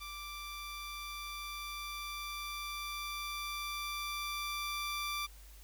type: tone with level ramp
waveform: 15% pulse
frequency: 1175 Hz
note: D6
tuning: 1 cent sharp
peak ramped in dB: -37 to -29 dBFS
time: 0-5.27 s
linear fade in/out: 20 ms
effects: added 50 Hz sine -52 dBFS peak until 5.63 s + white hiss -60 dBFS RMS until 5.63 s